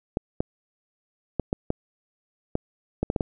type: clicks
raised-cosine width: 2 ms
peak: -10 dBFS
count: 10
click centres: 0.171 / 0.405 / 1.397 / 1.529 / 1.704 / 2.554 / 3.03 / 3.101 / 3.162 / 3.208 s
effects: none